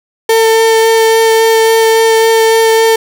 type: tone with vibrato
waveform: 35% pulse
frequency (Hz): 448.9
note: A4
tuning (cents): +35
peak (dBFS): -4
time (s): 0.29-2.96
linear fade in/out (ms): 5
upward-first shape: sine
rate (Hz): 3.6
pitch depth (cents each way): 9
effects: none